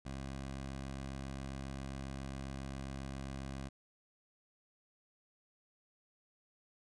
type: tone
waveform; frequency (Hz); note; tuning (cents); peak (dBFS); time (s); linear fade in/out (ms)
15% pulse; 67.4; C#2; -48; -35; 0.05-3.69; 10
effects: resampled to 22050 Hz